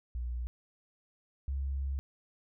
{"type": "tone pair in turn", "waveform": "sine", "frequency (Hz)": [60.4, 68.15], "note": ["B1", "C#2"], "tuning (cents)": [-38, -29], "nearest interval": "major second", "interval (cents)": 209, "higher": "second", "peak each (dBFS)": [-33, -31], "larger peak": "second", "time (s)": [[0.15, 0.47], [1.48, 1.99]], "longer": "second", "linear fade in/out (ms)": 0, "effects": []}